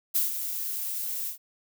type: noise with ADSR envelope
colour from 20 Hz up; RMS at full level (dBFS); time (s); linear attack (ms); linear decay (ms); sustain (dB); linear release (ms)
violet; -23; 0.14-1.38; 21; 140; -9; 110
effects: none